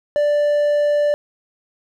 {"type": "tone", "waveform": "triangle", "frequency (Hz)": 587.3, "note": "D5", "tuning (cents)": 0, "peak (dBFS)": -12, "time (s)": [0.16, 1.14], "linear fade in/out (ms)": 0, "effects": []}